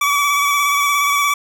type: tone with vibrato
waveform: 25% pulse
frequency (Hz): 1144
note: D6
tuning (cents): -46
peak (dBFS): -10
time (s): 0.01-1.34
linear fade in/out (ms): 5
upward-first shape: square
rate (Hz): 17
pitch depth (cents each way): 21
effects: none